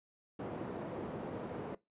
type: band-pass noise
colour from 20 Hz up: white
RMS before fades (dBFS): -42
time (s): 0.39-1.75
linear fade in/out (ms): 5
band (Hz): 130 to 490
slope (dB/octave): 12
effects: noise-tail reverb RT60 0.2 s tail -20 dB re dry + resampled to 8000 Hz